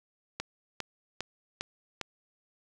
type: click train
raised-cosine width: 0.2 ms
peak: -16 dBFS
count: 5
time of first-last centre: 0.4-2.013 s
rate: 2.48 Hz
effects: none